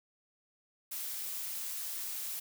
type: noise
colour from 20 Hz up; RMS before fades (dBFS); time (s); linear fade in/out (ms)
blue; -39; 0.91-2.4; 10
effects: none